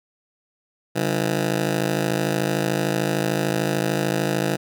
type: ring-modulated tone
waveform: 15% pulse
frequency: 163.7 Hz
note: E3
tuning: 12 cents flat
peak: -11 dBFS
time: 0.95-4.57 s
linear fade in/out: 20 ms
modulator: 26.7 Hz
effects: none